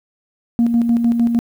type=tone with tremolo; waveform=sine; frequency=234.5 Hz; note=A#3; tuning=11 cents sharp; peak=-9 dBFS; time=0.59-1.39 s; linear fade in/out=0 ms; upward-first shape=square; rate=6.6 Hz; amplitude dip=50%; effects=tanh soft clip ceiling -8 dBFS + 8-bit